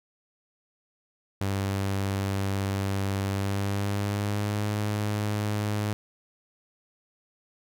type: tone with pitch glide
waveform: sawtooth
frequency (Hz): 98.1 to 104.54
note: G2 to G#2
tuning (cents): +2 to +12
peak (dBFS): -22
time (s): 1.41-5.93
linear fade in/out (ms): 0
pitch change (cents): +110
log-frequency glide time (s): 3.3-4.68
effects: none